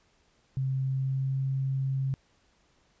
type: tone with pitch glide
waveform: sine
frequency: 132.9 to 134.29 Hz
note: C3 to C3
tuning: +27 to +45 cents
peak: -26 dBFS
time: 0.57-2.14 s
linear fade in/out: 0 ms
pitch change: +18 cents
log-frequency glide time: 0.85-1.38 s
effects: pink hiss -67 dBFS RMS until 3 s + resampled to 16000 Hz